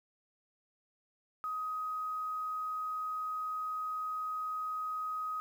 sine tone with quantisation, 1258 Hz, D#6, 19 cents sharp, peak -34 dBFS, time 1.44-5.4 s, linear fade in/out 0 ms, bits 10, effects none

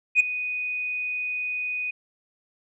sine tone with ADSR envelope, 2486 Hz, D#7, 2 cents flat, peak -10 dBFS, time 0.15-1.91 s, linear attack 51 ms, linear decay 9 ms, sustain -16 dB, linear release 9 ms, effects tanh soft clip ceiling -10 dBFS

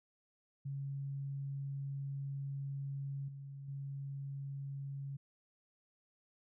sine tone with level steps, 138.59 Hz, C#3, in tune, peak -38 / -45 / -40 dBFS, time 0.65-5.17 s, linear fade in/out 10 ms, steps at 3.28 / 3.68 s, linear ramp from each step 5 ms, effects none

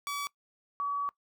sawtooth / sine tone pair in turn, 1143 / 1137.8 Hz, D6 / C#6, -47 / +45 cents, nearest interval unison, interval 8 cents, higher first, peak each -29 / -29 dBFS, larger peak neither, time 0.07-0.27 / 0.8-1.09 s, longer second, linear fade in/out 0 ms, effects noise-tail reverb RT60 0.1 s tail -22 dB re dry

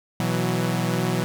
sawtooth chord, B suspended fourth, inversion none, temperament equal with one note detuned, 122.76 / 164.81 / 185 Hz, B2 / E3 / F#3, -10 / 0 / 0 cents, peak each -22 dBFS, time 0.2-1.24 s, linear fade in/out 0 ms, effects none

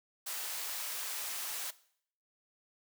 white high-pass noise, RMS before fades -39 dBFS, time 0.26-1.71 s, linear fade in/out 10 ms, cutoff 620 Hz, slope 12 dB/octave, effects noise-tail reverb RT60 0.6 s tail -18 dB re dry

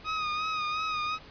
sawtooth tone with vibrato, 1248 Hz, D#6, 5 cents sharp, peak -25 dBFS, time 0.04-1.19 s, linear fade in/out 50 ms, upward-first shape sine, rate 2.8 Hz, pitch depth 41 cents each way, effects pink hiss -50 dBFS RMS until 1.3 s + resampled to 11025 Hz

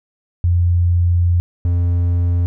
sine / triangle tone pair in turn, 87.31 / 87.31 Hz, F2 / F2, 0 / 0 cents, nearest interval unison, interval 0 cents, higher neither, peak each -11 dBFS, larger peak neither, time 0.44-1.4 / 1.65-2.46 s, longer first, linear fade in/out 0 ms, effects none

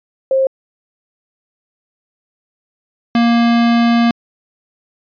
sine / square tone pair in turn, 532 / 234.4 Hz, C5 / A#3, +29 / +10 cents, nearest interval octave + major second, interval 1419 cents, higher first, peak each -10 dBFS, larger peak neither, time 0.31-0.47 / 3.15-4.11 s, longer second, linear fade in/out 2 ms, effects resampled to 11025 Hz

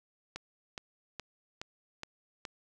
click train, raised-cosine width 0.2 ms, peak -22 dBFS, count 6, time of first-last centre 0.36-2.452 s, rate 2.39 Hz, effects none

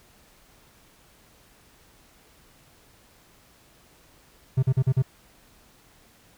triangle tone bursts, 130.6 Hz, C3, 3 cents flat, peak -15 dBFS, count 5, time 4.57-5.024 s, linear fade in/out 10 ms, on 58 ms, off 41 ms, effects pink hiss -57 dBFS RMS until 6.37 s

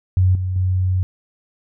sine tone with level steps, 92.5 Hz, F#2, in tune, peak -11 / -19 / -15 dBFS, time 0.17-1.03 s, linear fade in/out 0 ms, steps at 0.35 / 0.56 s, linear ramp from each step 2 ms, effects none

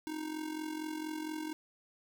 square tone with amplitude modulation, 311.1 Hz, D#4, in tune, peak -35 dBFS, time 0.07-1.53 s, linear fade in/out 0 ms, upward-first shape sine, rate 44.3 Hz, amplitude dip 65%, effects none

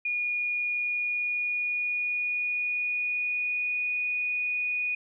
sine tone with pitch glide, 2442 to 2468 Hz, D#7 to D#7, -33 to -15 cents, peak -26 dBFS, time 0.05-4.95 s, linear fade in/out 5 ms, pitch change +18 cents, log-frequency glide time 0.7-3.97 s, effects none

